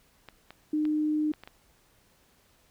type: clicks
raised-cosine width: 0.3 ms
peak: -28 dBFS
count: 6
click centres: 0.287 / 0.506 / 0.853 / 1.337 / 1.436 / 1.475 s
type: tone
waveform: sine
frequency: 304.6 Hz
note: D#4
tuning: 37 cents flat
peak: -24 dBFS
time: 0.73-1.32 s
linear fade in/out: 5 ms
effects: pink hiss -64 dBFS RMS until 2.7 s